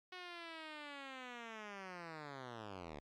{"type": "linear sweep", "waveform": "5% pulse", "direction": "down", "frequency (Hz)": [368.8, 69.4], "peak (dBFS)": -36, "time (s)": [0.12, 3], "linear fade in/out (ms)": 5, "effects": ["low-pass 4000 Hz 12 dB/octave", "13-bit"]}